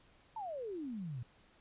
sine exponential sweep, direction down, 924 to 112.6 Hz, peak -39 dBFS, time 0.36-1.23 s, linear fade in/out 5 ms, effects pink hiss -66 dBFS RMS until 1.6 s + resampled to 8000 Hz

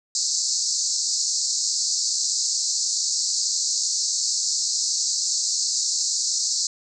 white band-pass noise, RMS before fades -24 dBFS, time 0.15-6.67 s, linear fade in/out 2 ms, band 4200 to 7700 Hz, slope 96 dB/octave, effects none

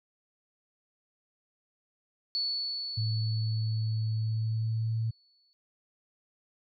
sine tone with exponential decay, 4435 Hz, C#8, in tune, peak -27 dBFS, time 2.35-5.53 s, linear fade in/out 0 ms, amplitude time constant 690 ms
sine tone with pitch glide, 110 to 112.83 Hz, A2 to A2, 0 to +44 cents, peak -27 dBFS, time 2.97-5.11 s, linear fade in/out 10 ms, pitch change +44 cents, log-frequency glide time 4.16-4.97 s
effects none

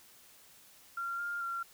sine tone with pitch steps, 1380 / 1404 / 1374 Hz, F6 / F6 / F6, -21 / +9 / -29 cents, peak -34 dBFS, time 0.97-1.63 s, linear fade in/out 5 ms, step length 220 ms, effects white hiss -59 dBFS RMS until 1.73 s

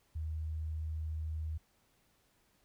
sine tone, 78.6 Hz, D#2, 18 cents sharp, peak -35 dBFS, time 0.15-1.58 s, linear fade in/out 10 ms, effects pink hiss -72 dBFS RMS until 2.64 s

